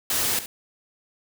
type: noise with echo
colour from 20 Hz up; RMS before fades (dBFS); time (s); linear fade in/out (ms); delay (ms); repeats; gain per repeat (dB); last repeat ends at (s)
white; -24; 0.1-0.39; 2; 70; 1; -12; 0.46
effects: none